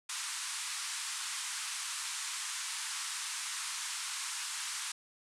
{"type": "band-pass noise", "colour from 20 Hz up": "white", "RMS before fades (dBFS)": -39, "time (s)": [0.09, 4.92], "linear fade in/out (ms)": 5, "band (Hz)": [930, 9800], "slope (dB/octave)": 48, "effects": []}